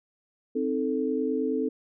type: chord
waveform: sine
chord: A diminished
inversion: first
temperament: equal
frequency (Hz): 261.6 / 311.1 / 440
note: C4 / Eb4 / A4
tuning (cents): 0 / 0 / 0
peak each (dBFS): -28 / -31 / -28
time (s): 0.55-1.69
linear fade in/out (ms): 10
effects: none